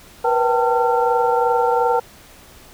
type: tone cluster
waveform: sine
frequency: 481.2 / 504 / 773 / 895 / 1370 Hz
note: B4 / B4 / G5 / A5 / F6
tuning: -45 / +35 / -24 / +29 / -34 cents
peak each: -18 / -27 / -21 / -19 / -26 dBFS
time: 0.24-2 s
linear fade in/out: 10 ms
effects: pink hiss -45 dBFS RMS until 2.73 s